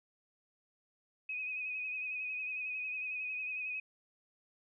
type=tone with vibrato; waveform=sine; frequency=2515 Hz; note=D#7; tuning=18 cents sharp; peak=-36 dBFS; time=1.29-3.8 s; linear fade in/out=5 ms; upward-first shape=sine; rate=11 Hz; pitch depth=36 cents each way; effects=none